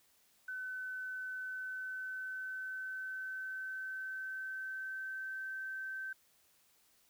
sine tone with pitch glide, 1515 to 1546.8 Hz, F#6 to G6, +40 to -24 cents, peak -39 dBFS, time 0.48-6.13 s, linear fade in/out 5 ms, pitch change +36 cents, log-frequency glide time 1.37-5.48 s, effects white hiss -70 dBFS RMS until 7.09 s

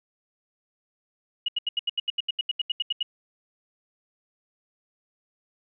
sine tone bursts, 2893 Hz, F#7, 40 cents flat, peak -22 dBFS, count 16, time 1.46-3.029 s, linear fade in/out 5 ms, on 24 ms, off 79 ms, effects none

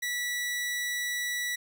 sawtooth tone, 1950 Hz, B6, 23 cents flat, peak -26 dBFS, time 0.02-1.56 s, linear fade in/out 10 ms, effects none

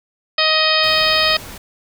harmonic tone, 627 Hz, D#5, 13 cents sharp, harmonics 1 / 2 / 3 / 4 / 5 / 6 / 7 / 8, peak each -21 / -21 / -21 / -21 / -21 / -21 / -21 / -21 dBFS, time 0.38-1.37 s, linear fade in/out 5 ms
pink noise, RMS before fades -34 dBFS, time 0.83-1.58 s, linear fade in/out 5 ms
effects none

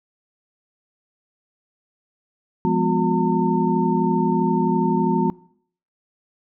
sine tone cluster, 173.3 / 205.5 / 248.5 / 360 / 907 Hz, F3 / G#3 / B3 / F#4 / A#5, -13 / -18 / +11 / -47 / -48 cents, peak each -23 dBFS, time 2.65-5.3 s, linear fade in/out 0 ms, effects noise-tail reverb RT60 0.6 s tail -22 dB re dry

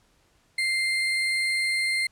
sine tone with sample-and-hold, 2093 Hz, C7, in tune, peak -22 dBFS, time 0.58-2.07 s, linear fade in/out 5 ms, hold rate 6300 Hz, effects pink hiss -64 dBFS RMS until 2.11 s + low-pass 10000 Hz 12 dB/octave

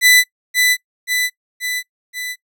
sawtooth tone with echo, 1993 Hz, B6, 15 cents sharp, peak -4 dBFS, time 0.01-0.24 s, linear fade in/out 50 ms, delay 530 ms, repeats 4, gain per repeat -4 dB, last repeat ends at 2.36 s, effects noise-tail reverb RT60 0.1 s tail -22 dB re dry

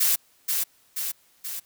blue noise with echo, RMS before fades -21 dBFS, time 0-0.16 s, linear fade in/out 10 ms, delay 480 ms, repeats 3, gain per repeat -4 dB, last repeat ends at 1.6 s, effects white hiss -61 dBFS RMS until 1.65 s

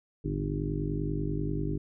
harmonic tone with a mistuned harmonic, 50.2 Hz, G1, 42 cents sharp, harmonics 1 / 2 / 3 / 4 / 5 / 6 / 7 / 8, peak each -35 / -38 / -33 / -45 / -40 / -35 / -41 / -39 dBFS, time 0.24-1.78 s, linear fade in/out 10 ms, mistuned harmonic 2, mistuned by +130 cents, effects none

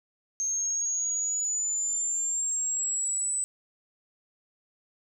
sine exponential sweep, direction up, 6390 to 8020 Hz, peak -26 dBFS, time 0.4-3.44 s, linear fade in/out 0 ms, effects 10-bit

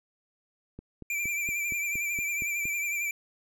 click train, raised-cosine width 3 ms, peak -28 dBFS, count 9, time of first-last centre 0.79-2.655 s, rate 4.29 Hz
square tone with vibrato, 2353 Hz, D7, 3 cents sharp, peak -29 dBFS, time 1.1-3.11 s, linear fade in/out 2 ms, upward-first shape triangle, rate 11 Hz, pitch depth 51 cents each way
effects none

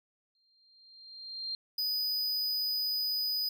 sine tone with exponential growth, 4186 Hz, C8, in tune, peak -32 dBFS, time 0.35-1.55 s, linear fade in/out 1 ms, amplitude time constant 260 ms
square tone, 4978 Hz, D#8, in tune, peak -30 dBFS, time 1.78-3.49 s, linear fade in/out 5 ms
effects none

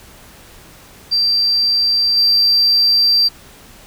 sine tone with level steps, 4699 Hz, D8, in tune, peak -11 / -8 dBFS, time 1.11-3.29 s, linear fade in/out 20 ms, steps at 2.16 s, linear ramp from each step 20 ms, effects tanh soft clip ceiling -7 dBFS + pink hiss -42 dBFS RMS until 3.86 s

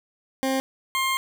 20% pulse tone pair in turn, 265.4 / 1061.6 Hz, C4 / C6, +25 / +25 cents, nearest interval 2 octaves, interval 2400 cents, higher second, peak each -17 dBFS, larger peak neither, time 0.43-0.6 / 0.95-1.17 s, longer second, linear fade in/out 0 ms, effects none

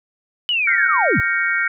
sine linear sweep, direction down, 3012 to 73.42 Hz, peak -16 dBFS, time 0.49-1.2 s, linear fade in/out 0 ms
sine chord, G half-diminished seventh, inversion third, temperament equal with one note detuned, 1396.9 / 1568 / 1864.7 / 2229 Hz, F6 / G6 / Bb6 / Db7, 0 / 0 / 0 / +9 cents, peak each -22 dBFS, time 0.67-1.68 s, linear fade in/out 5 ms
effects none

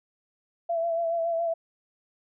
sine tone with vibrato, 670 Hz, E5, 28 cents sharp, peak -24 dBFS, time 0.69-1.54 s, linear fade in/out 10 ms, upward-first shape sine, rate 7.1 Hz, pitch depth 33 cents each way, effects none

